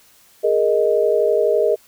sine chord, Ab suspended second, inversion none, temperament just, 415.3 / 467.2 / 623 Hz, Ab4 / Bb4 / Eb5, 0 / +4 / +2 cents, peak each -18 dBFS, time 0.43-1.76 s, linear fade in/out 20 ms, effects white hiss -52 dBFS RMS until 1.87 s

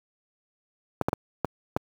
clicks, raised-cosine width 1 ms, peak -9 dBFS, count 5, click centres 1.013 / 1.085 / 1.131 / 1.447 / 1.765 s, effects high-pass 80 Hz 12 dB/octave + 7-bit

